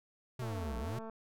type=linear two-way sweep; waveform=square; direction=down then up; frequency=130.3 to 56.1 to 130.3 Hz; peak=-38 dBFS; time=0.39-0.99 s; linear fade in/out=5 ms; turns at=0.78 s
type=click train; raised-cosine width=1 ms; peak=-33 dBFS; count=152; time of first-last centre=0.42-1.097 s; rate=223 Hz
effects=none